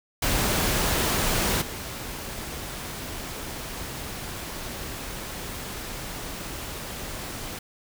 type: noise with level steps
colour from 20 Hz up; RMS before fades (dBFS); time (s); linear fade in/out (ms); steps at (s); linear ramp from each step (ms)
pink; -24 / -35; 0.22-7.59; 5; 1.61; 10
effects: none